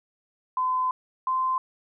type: tone pair in turn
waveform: sine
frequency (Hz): 1021 / 1036.4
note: C6 / C6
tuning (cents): -43 / -17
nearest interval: unison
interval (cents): 26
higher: second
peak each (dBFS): -22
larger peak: neither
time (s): 0.57-0.91 / 1.27-1.58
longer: first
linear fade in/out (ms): 2
effects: none